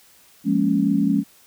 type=chord; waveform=sine; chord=Bb minor seventh; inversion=second; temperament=equal; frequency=174.61 / 207.7 / 233.1 / 277.2 Hz; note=F3 / Ab3 / Bb3 / Db4; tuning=0 / 0 / 0 / 0 cents; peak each=-24 / -20 / -26 / -20 dBFS; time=0.44-1.24 s; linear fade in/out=50 ms; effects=white hiss -53 dBFS RMS until 1.46 s